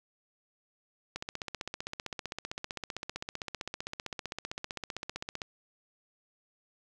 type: click train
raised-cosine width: 0.2 ms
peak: -19 dBFS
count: 67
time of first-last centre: 1.16-5.418 s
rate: 15.5 Hz
effects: none